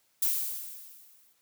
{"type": "noise with exponential decay", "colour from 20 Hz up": "violet", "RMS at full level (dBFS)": -25, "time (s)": [0.22, 1.33], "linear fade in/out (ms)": 5, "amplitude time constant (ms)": 240, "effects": ["white hiss -70 dBFS RMS until 1.41 s", "high-pass 80 Hz 12 dB/octave"]}